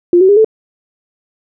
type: tone with pitch steps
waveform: sine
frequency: 350.2 / 377.5 / 406.9 / 438.7 Hz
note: F4 / F#4 / G#4 / A4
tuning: +5 / +35 / -35 / -5 cents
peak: -4 dBFS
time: 0.13-0.446 s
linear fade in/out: 2 ms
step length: 79 ms
effects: none